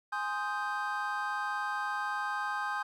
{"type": "chord", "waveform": "triangle", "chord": "Ab major seventh", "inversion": "none", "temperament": "equal", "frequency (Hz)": [830.6, 1046.5, 1244.5, 1568], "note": ["Ab5", "C6", "Eb6", "G6"], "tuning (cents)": [0, 0, 0, 0], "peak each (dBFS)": [-35, -37, -36, -34], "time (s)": [0.12, 2.83], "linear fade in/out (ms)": 10, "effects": []}